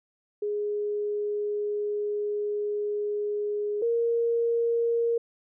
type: tone pair in turn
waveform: sine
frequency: 415.3 / 466.2 Hz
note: G#4 / A#4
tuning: 0 / 0 cents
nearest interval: major second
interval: 200 cents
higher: second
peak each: -26 / -22 dBFS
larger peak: second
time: 0.42-3.82 / 3.82-5.18 s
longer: first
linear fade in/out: 5 ms
effects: none